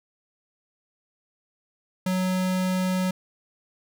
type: tone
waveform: square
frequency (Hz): 185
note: F#3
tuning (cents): 0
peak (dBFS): -23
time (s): 2.06-3.11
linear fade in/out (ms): 5
effects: none